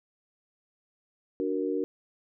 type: chord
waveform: sine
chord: D augmented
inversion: none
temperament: equal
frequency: 293.7 / 370 / 466.2 Hz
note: D4 / F#4 / A#4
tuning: 0 / 0 / 0 cents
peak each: -31 dBFS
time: 1.4-1.84 s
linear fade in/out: 0 ms
effects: none